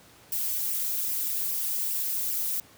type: noise with flanger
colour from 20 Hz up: violet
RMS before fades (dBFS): -29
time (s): 0.32-2.6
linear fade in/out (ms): 2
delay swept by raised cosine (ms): 0.36 to 5.86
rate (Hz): 2.5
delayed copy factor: +0.85
effects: pink hiss -54 dBFS RMS until 2.77 s + high-pass 80 Hz 12 dB/octave